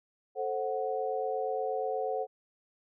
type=chord; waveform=sine; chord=F# diminished; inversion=first; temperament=equal with one note detuned; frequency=440 / 528.4 / 740 Hz; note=A4 / C5 / F#5; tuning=0 / +17 / 0 cents; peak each=-34 dBFS; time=0.35-2.27 s; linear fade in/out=50 ms; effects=none